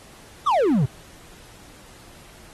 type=exponential sweep; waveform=triangle; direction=down; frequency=1282 to 118.3 Hz; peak=-14 dBFS; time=0.46-0.86 s; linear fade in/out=10 ms; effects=pink hiss -48 dBFS RMS until 2.53 s + AAC 32 kbps